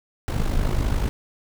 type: noise with amplitude modulation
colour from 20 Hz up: brown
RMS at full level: -19 dBFS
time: 0.28-1.09 s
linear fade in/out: 0 ms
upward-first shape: sine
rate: 51.6 Hz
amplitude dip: 65%
effects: none